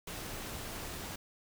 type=noise; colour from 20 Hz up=pink; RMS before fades=-42 dBFS; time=0.07-1.16 s; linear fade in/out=5 ms; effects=none